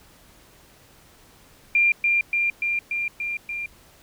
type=tone with echo; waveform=sine; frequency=2389 Hz; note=D7; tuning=29 cents sharp; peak=-15 dBFS; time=1.75-1.92 s; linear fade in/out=2 ms; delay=290 ms; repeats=6; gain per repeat=-2 dB; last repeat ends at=3.66 s; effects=pink hiss -53 dBFS RMS until 4.02 s